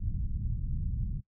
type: low-pass noise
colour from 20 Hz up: pink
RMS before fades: -32 dBFS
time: 0-1.21 s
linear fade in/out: 20 ms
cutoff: 150 Hz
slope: 24 dB/octave
effects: noise-tail reverb RT60 0.1 s tail -19 dB re dry